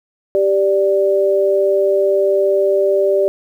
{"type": "tone pair together", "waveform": "sine", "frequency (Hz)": [391.8, 587], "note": ["G4", "D5"], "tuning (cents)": [-1, -1], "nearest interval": "perfect fifth", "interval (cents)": 700, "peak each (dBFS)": -14, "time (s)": [0.35, 3.28], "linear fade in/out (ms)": 0, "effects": ["8-bit"]}